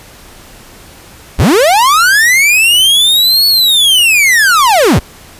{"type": "linear two-way sweep", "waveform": "45% pulse", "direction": "up then down", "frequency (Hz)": [31.85, 4435, 31.85], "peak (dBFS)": -5, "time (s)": [1.38, 5], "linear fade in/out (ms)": 20, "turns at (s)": 3.47, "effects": ["pink hiss -36 dBFS RMS until 5.39 s", "resampled to 32000 Hz"]}